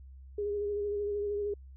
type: tone with vibrato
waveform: sine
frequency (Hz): 410.3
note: G#4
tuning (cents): -21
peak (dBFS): -30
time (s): 0.38-1.54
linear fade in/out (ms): 5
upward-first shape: sine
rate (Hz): 13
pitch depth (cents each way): 26
effects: added 66 Hz sine -47 dBFS peak until 1.76 s